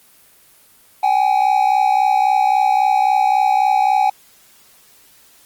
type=tone pair together; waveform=triangle; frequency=766.9 / 830.6 Hz; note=G5 / G#5; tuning=-38 / 0 cents; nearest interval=minor second; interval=138 cents; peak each=-13 dBFS; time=1.03-4.1 s; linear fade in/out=5 ms; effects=white hiss -50 dBFS RMS until 5.45 s + Opus 24 kbps